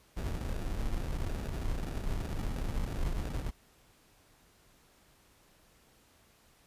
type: noise with sample-and-hold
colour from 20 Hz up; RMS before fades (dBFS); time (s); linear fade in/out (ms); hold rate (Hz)
brown; -34; 0.16-3.51; 20; 1050
effects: pink hiss -64 dBFS RMS until 6.66 s + resampled to 32000 Hz